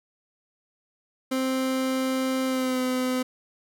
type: tone with pitch glide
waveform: 30% pulse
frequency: 261.6 to 255 Hz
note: C4 to C4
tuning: 0 to -44 cents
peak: -21 dBFS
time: 1.31-3.23 s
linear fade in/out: 10 ms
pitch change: -44 cents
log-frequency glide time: 2.46-2.8 s
effects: none